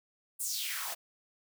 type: noise with high-pass filter sweep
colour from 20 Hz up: white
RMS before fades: -36 dBFS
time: 0.39-0.95 s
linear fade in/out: 20 ms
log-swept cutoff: 10000 to 620 Hz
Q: 3.5
effects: none